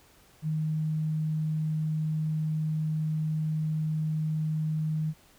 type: tone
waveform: sine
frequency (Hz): 155.8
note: D#3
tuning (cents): +3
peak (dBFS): -26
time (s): 0.42-5.14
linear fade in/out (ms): 50
effects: pink hiss -59 dBFS RMS until 5.38 s